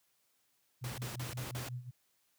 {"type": "tone with tremolo", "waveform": "sine", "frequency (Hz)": 123.9, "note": "B2", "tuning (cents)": 6, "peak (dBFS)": -36, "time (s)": [0.81, 1.91], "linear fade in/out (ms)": 20, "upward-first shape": "sine", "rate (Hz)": 5.6, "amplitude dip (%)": 80}
{"type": "noise bursts", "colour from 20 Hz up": "pink", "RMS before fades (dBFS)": -43, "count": 5, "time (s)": [0.84, 1.688], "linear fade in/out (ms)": 2, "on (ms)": 140, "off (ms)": 37}
{"effects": ["white hiss -75 dBFS RMS until 2.38 s", "high-pass 80 Hz 12 dB/octave"]}